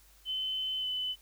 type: tone with pitch glide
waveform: sine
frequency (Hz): 3049 to 3014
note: G7 to F#7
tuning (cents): -49 to +31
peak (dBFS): -31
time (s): 0.25-1.16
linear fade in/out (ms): 50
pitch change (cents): -20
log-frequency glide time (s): 0.79-0.86
effects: added 50 Hz sine -61 dBFS peak until 1.21 s + white hiss -62 dBFS RMS until 1.21 s